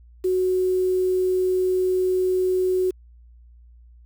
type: tone with quantisation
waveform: sine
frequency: 370 Hz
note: F#4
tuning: in tune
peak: -18 dBFS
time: 0.24-2.91 s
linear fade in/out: 10 ms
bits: 7
effects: added 59 Hz sine -46 dBFS peak until 4.05 s